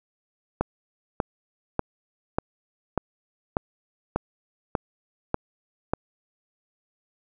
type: click train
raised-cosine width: 1 ms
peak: -8 dBFS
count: 10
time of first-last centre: 0.61-5.935 s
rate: 1.69 Hz
effects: none